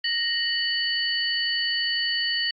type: tone cluster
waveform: sine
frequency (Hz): 1866 / 2968 / 4484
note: A#6 / F#7 / C#8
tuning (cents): +1 / +5 / +19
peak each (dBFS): -27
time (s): 0.04-2.51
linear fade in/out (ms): 5
effects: AAC 64 kbps